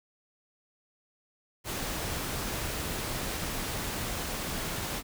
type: noise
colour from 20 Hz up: pink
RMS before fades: -34 dBFS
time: 1.64-5.03 s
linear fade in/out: 50 ms
effects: none